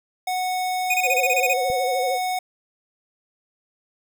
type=tone; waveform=square; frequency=737 Hz; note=F#5; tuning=7 cents flat; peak=-23 dBFS; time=0.27-2.39 s; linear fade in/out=5 ms
type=tone bursts; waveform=square; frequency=2475 Hz; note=D#7; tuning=10 cents flat; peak=-19 dBFS; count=10; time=0.9-1.535 s; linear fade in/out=5 ms; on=41 ms; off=25 ms
type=tone with vibrato; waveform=sine; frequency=521 Hz; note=C5; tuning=7 cents flat; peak=-23 dBFS; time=1.03-2.19 s; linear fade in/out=50 ms; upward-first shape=sine; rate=13 Hz; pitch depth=88 cents each way
type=click; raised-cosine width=5 ms; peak=-24 dBFS; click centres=1.701 s
effects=none